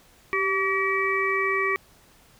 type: harmonic tone with a mistuned harmonic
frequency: 382.8 Hz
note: G4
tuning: 41 cents flat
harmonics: 1 / 3 / 5 / 6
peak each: -27 / -27 / -27 / -27 dBFS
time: 0.33-1.76 s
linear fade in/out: 0 ms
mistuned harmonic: 1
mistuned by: +28 cents
effects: pink hiss -56 dBFS RMS until 2.39 s